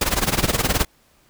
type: noise with tremolo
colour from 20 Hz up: pink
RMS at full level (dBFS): -17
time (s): 0.01-0.85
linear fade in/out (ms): 5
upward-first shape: sine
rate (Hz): 19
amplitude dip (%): 85
effects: pink hiss -58 dBFS RMS until 1.29 s